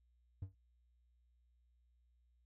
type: tone with exponential decay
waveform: triangle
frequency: 95 Hz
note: F#2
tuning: 46 cents sharp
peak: -36 dBFS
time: 0.42-0.55 s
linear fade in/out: 5 ms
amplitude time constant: 27 ms
effects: added 60 Hz sine -70 dBFS peak until 2.45 s